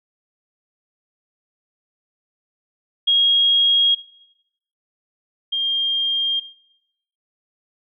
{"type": "tone pair in turn", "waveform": "sine", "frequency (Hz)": [3276, 3209], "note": ["G#7", "G7"], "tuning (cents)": [-24, 40], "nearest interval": "unison", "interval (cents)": 36, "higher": "first", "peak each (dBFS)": [-13, -18], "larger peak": "first", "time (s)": [[3.07, 3.95], [5.52, 6.4]], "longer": "neither", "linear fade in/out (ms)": 10, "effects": ["noise-tail reverb RT60 0.8 s tail -17 dB re dry"]}